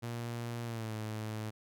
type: tone with pitch glide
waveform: sawtooth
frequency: 118 to 108.83 Hz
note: A#2 to A2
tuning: +22 to -19 cents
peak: -33 dBFS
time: 0.02-1.51 s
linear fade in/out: 20 ms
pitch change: -141 cents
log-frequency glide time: 0.64-0.94 s
effects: none